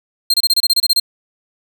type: tone bursts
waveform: 40% pulse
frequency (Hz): 4186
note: C8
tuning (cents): 0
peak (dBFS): -9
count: 11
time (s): 0.3-0.999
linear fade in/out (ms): 5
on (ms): 39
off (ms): 27
effects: none